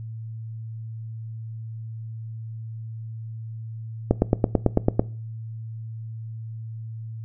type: click train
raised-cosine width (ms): 2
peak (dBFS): -3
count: 9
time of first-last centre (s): 4.11-4.995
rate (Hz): 9.04
effects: noise-tail reverb RT60 0.4 s tail -20 dB re dry + added 112 Hz sine -32 dBFS peak until 7.24 s